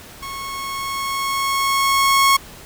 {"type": "tone with level ramp", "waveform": "sawtooth", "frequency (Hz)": 1096, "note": "C#6", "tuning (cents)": -20, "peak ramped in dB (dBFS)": [-25, -7], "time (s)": [0.22, 2.37], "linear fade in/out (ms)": 10, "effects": ["pink hiss -40 dBFS RMS until 2.65 s"]}